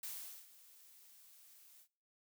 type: noise with ADSR envelope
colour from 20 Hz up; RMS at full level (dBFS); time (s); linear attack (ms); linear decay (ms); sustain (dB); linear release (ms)
blue; -44; 0.03-1.88; 5; 420; -18; 74
effects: noise-tail reverb RT60 0.5 s tail -23 dB re dry